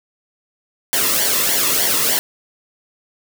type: noise with flanger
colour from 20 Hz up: white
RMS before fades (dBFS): -17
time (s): 0.93-2.19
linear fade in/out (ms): 0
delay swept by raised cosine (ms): 0.77 to 1.34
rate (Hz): 3.3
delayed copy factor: -0.7
effects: none